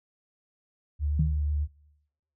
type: tone with vibrato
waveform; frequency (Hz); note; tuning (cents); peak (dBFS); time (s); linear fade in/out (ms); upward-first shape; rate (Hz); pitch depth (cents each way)
sine; 73.8; D2; +9; -24; 0.99-1.68; 50; triangle; 8.1; 17
type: tone with exponential decay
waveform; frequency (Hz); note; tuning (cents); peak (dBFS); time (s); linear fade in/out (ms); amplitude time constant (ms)
sine; 154.5; D#3; -12; -19; 1.19-1.48; 5; 63
effects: noise-tail reverb RT60 1.0 s tail -25 dB re dry